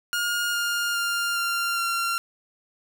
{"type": "tone with pitch steps", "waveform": "sawtooth", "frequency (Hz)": [1424, 1411.7, 1399.5, 1387.5, 1375.5], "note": ["F6", "F6", "F6", "F6", "F6"], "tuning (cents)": [33, 18, 3, -12, -27], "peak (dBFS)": -20, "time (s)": [0.13, 2.18], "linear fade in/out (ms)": 0, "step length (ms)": 410, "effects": []}